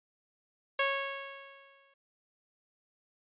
10% pulse tone with exponential decay, 550 Hz, C#5, 14 cents flat, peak -17 dBFS, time 0.79-1.94 s, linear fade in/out 5 ms, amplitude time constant 250 ms, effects resampled to 8000 Hz

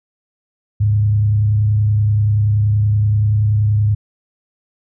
sine tone with frequency modulation, 104.8 Hz, G#2, 16 cents sharp, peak -11 dBFS, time 0.8-3.95 s, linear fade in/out 10 ms, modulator 30.5 Hz, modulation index 0.32, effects none

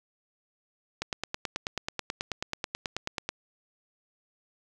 click train, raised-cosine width 0.2 ms, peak -13 dBFS, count 22, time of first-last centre 1.02-3.29 s, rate 9.25 Hz, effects none

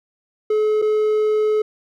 triangle tone with dropouts, 428.2 Hz, A4, 47 cents flat, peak -13 dBFS, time 0.5-1.62 s, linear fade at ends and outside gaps 5 ms, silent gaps 0.818-0.822 s, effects none

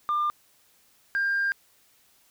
sine tone pair in turn, 1198 / 1599.1 Hz, D6 / G6, +34 / +34 cents, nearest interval perfect fourth, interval 500 cents, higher second, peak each -21 dBFS, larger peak neither, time 0.09-0.3 / 1.15-1.52 s, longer second, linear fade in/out 0 ms, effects tanh soft clip ceiling -20 dBFS + white hiss -62 dBFS RMS until 2.3 s

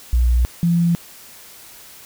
sine tone pair in turn, 60.4 / 170.84 Hz, B1 / F3, -38 / -38 cents, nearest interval octave + tritone, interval 1800 cents, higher second, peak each -12 / -13 dBFS, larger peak first, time 0.13-0.45 / 0.63-0.95 s, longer neither, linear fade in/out 0 ms, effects white hiss -42 dBFS RMS until 2.05 s

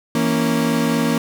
35% pulse chord, A# diminished, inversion second, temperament equal, 164.81 / 233.1 / 277.2 Hz, E3 / A#3 / C#4, 0 / 0 / 0 cents, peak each -21 / -17 / -20 dBFS, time 0.15-1.18 s, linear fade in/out 2 ms, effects none

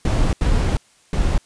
brown noise bursts at uneven times, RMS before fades -17 dBFS, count 3, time 0.05-0.33 / 0.41-0.77 / 1.13-1.38 s, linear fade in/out 2 ms, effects white hiss -55 dBFS RMS until 1.45 s + resampled to 22050 Hz

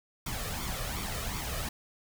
pink noise with flanger, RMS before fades -35 dBFS, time 0.26-1.69 s, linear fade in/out 5 ms, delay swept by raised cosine 0.87 to 1.69 ms, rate 2.7 Hz, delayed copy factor +0.65, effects none

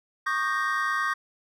triangle chord, Eb dominant seventh, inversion third, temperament equal with one note detuned, 1108.7 / 1218.2 / 1568 / 1864.7 Hz, Db6 / Eb6 / G6 / Bb6, 0 / -37 / 0 / 0 cents, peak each -28 dBFS, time 0.26-1.14 s, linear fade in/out 10 ms, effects none

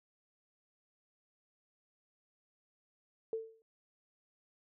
sine tone with exponential decay, 447.1 Hz, A4, 28 cents sharp, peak -31 dBFS, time 3.33-3.62 s, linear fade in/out 1 ms, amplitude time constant 63 ms, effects none

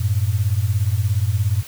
sine beating tone pair, 93.9 / 110.9 Hz, F#2 / A2, +26 / +14 cents, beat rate 17 Hz, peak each -19 dBFS, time 0-1.63 s, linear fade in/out 10 ms, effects white hiss -39 dBFS RMS until 1.67 s

